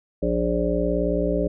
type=harmonic tone; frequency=58.8 Hz; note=A#1; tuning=16 cents sharp; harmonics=1 / 3 / 5 / 7 / 9 / 10; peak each=-27 / -27 / -27 / -27 / -27 / -27 dBFS; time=0.22-1.48 s; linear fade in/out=10 ms; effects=none